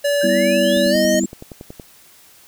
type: tone with pitch glide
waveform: square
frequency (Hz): 574 to 618.8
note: D5 to D#5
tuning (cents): -40 to -10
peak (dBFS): -16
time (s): 0.04-1.2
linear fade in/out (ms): 10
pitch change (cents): +130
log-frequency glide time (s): 0.9-0.96
type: exponential sweep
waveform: sine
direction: up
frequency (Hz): 1555 to 7590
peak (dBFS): -26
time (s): 0.21-1.26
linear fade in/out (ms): 5
type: chord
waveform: sine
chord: E minor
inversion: first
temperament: equal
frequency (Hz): 196 / 246.9 / 329.6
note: G3 / B3 / E4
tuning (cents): 0 / 0 / 0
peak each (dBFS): -21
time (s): 0.23-1.26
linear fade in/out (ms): 10
type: click train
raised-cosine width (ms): 2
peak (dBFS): -20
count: 12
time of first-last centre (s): 0.77-1.798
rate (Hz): 10.7
effects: white hiss -48 dBFS RMS until 2.47 s